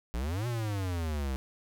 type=exponential two-way sweep; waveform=square; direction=up then down; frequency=55 to 123.47 to 64.2 Hz; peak=-31 dBFS; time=0.14-1.36 s; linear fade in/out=0 ms; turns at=0.47 s; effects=none